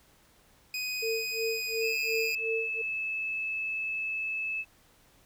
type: tone with pitch glide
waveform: 25% pulse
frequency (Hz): 2500 to 2458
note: D#7 to D#7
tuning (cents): +8 to -22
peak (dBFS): -28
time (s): 0.74-2.35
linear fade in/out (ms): 2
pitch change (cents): -30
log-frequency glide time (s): 1.54-2.12
type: tone with tremolo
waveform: sine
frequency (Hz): 449.9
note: A4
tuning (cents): +39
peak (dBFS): -28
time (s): 1.02-2.82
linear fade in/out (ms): 10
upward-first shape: sine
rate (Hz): 2.8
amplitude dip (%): 100
type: tone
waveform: sine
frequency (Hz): 2609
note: E7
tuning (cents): -18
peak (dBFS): -30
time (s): 1.8-4.65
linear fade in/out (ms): 50
effects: pink hiss -62 dBFS RMS until 5.25 s